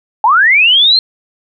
sine linear sweep, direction up, 818 to 4239 Hz, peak -5 dBFS, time 0.24-0.99 s, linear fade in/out 2 ms, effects none

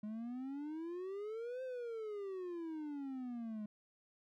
triangle exponential two-way sweep, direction up then down, 207.7 to 523.3 to 207.7 Hz, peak -39 dBFS, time 0.03-3.66 s, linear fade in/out 5 ms, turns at 1.63 s, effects none

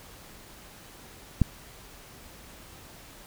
click, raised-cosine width 5 ms, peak -7 dBFS, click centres 1.417 s, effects pink hiss -49 dBFS RMS until 3.26 s

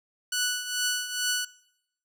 10% pulse tone with tremolo, 1480 Hz, F#6, in tune, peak -15 dBFS, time 0.32-1.45 s, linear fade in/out 5 ms, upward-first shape triangle, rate 2.3 Hz, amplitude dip 75%, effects noise-tail reverb RT60 0.8 s tail -21 dB re dry

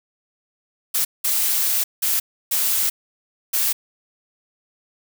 blue noise bursts at uneven times, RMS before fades -20 dBFS, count 5, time 0.94-1.05 / 1.24-1.84 / 2.02-2.2 / 2.51-2.9 / 3.53-3.73 s, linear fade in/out 10 ms, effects none

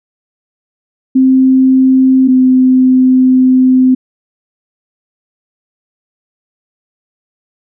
sine tone pair in turn, 261.6 / 257.3 Hz, C4 / C4, 0 / -29 cents, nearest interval unison, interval 29 cents, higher first, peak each -4 dBFS, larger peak neither, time 1.15-2.28 / 2.28-3.95 s, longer second, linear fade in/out 10 ms, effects none

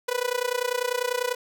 sawtooth tone with amplitude modulation, 493.9 Hz, B4, in tune, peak -17 dBFS, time 0.08-1.35 s, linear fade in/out 10 ms, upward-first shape sine, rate 30.1 Hz, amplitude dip 90%, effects none

